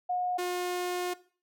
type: tone pair in turn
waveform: sine / sawtooth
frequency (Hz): 723 / 358.2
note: F#5 / F4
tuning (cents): -40 / +44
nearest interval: octave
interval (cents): 1216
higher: first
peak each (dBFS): -27 / -26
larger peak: second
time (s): 0.09-0.38 / 0.38-1.14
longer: second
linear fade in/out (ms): 10
effects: noise-tail reverb RT60 0.4 s tail -18 dB re dry